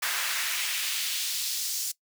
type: noise with high-pass filter sweep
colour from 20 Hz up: pink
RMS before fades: -30 dBFS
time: 0.02-1.92 s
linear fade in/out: 10 ms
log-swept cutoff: 1400 to 5900 Hz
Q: 1.3
effects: noise-tail reverb RT60 0.1 s tail -20 dB re dry